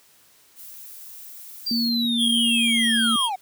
violet noise, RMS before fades -41 dBFS, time 0.55-1.92 s, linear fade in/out 50 ms
triangle linear sweep, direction down, 4763 to 724 Hz, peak -22 dBFS, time 1.66-3.36 s, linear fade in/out 10 ms
sine tone with pitch glide, 234.2 to 229.6 Hz, A#3 to A#3, +8 to -26 cents, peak -22 dBFS, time 1.71-3.16 s, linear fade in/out 2 ms, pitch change -34 cents, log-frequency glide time 2.53-2.89 s
square tone, 3238 Hz, G#7, 45 cents flat, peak -21 dBFS, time 2.17-3.3 s, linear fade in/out 50 ms
effects white hiss -56 dBFS RMS until 3.41 s + high-pass 60 Hz 12 dB/octave

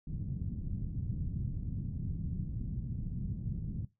white low-pass noise, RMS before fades -37 dBFS, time 0.07-3.85 s, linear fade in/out 5 ms, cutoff 170 Hz, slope 24 dB/octave, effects noise-tail reverb RT60 0.2 s tail -18 dB re dry

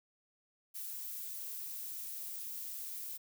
violet noise, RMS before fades -43 dBFS, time 0.74-3.18 s, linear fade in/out 20 ms, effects none

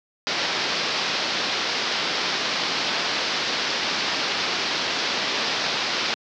white low-pass noise, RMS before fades -25 dBFS, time 0.27-6.14 s, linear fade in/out 0 ms, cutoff 5300 Hz, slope 48 dB/octave, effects high-pass 200 Hz 12 dB/octave

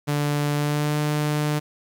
sawtooth tone with pitch glide, 146.3 to 149.63 Hz, D3 to D3, -6 to +33 cents, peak -17 dBFS, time 0.07-1.6 s, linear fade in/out 20 ms, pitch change +39 cents, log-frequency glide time 0.54-0.97 s, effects 9-bit

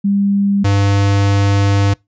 sine / square tone pair in turn, 199.8 / 99.9 Hz, G3 / G2, +33 / +33 cents, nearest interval octave, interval 1200 cents, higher first, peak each -11 dBFS, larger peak neither, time 0.04-0.64 / 0.64-1.94 s, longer second, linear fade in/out 10 ms, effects noise-tail reverb RT60 0.2 s tail -25 dB re dry + resampled to 16000 Hz

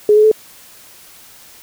sine tone with pitch steps, 419.6 / 426.9 / 434.4 Hz, G#4 / G#4 / A4, +18 / +48 / -22 cents, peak -6 dBFS, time 0.09-0.315 s, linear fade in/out 2 ms, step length 75 ms, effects white hiss -42 dBFS RMS until 1.62 s

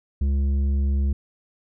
sine tone with tanh clipping, 69.3 Hz, C#2, in tune, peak -20 dBFS, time 0.21-1.13 s, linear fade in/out 5 ms, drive 8 dB, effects none

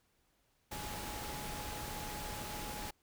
sine tone in noise, 839 Hz, G#5, 17 cents sharp, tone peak -47 dBFS, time 0.71-2.91 s, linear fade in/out 10 ms, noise pink, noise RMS -43 dBFS, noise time 0.71-2.91 s, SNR -7 dB, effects pink hiss -75 dBFS RMS until 3.02 s

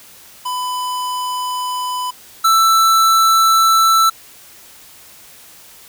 square tone pair in turn, 1000 / 1326 Hz, B5 / E6, +21 / +10 cents, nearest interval perfect fourth, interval 489 cents, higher second, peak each -20 / -10 dBFS, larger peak second, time 0.45-2.11 / 2.44-4.1 s, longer neither, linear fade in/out 10 ms, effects white hiss -42 dBFS RMS until 5.88 s

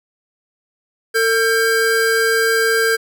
square tone pair together, 450.6 / 1591.4 Hz, A4 / G6, +41 / +26 cents, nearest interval octave + minor seventh, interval 2185 cents, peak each -17 dBFS, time 1.14-2.97 s, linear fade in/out 20 ms, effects none

